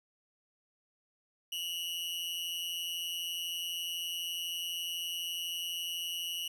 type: tone with amplitude modulation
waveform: 40% pulse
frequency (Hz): 2901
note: F#7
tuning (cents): -35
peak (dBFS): -31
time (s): 1.52-6.48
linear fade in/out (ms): 5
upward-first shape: sine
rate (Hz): 172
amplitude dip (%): 75
effects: none